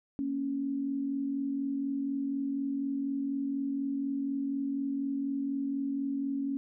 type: tone pair together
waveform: sine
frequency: 233.1 / 277.2 Hz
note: A#3 / C#4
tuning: 0 / 0 cents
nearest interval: minor third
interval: 300 cents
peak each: -38 / -30 dBFS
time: 0.19-6.57 s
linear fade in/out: 0 ms
effects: none